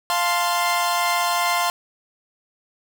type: chord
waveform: sawtooth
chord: F major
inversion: none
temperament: equal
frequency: 698.5 / 880 / 1046.5 Hz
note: F5 / A5 / C6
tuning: 0 / 0 / 0 cents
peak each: -19 / -24 / -18 dBFS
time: 0.1-1.7 s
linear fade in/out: 0 ms
effects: none